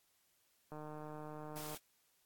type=click train; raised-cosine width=1 ms; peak=-35 dBFS; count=157; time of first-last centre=0.72-1.746 s; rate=152 Hz
type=noise; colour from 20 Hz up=white; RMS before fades=-49 dBFS; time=1.56-1.78 s; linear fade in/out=10 ms
effects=white hiss -75 dBFS RMS until 2.25 s + AAC 64 kbps